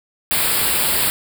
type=band-stop noise; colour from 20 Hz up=white; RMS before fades=-18 dBFS; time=0.31-1.1 s; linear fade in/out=0 ms; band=5000 to 7600 Hz; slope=96 dB/octave; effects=none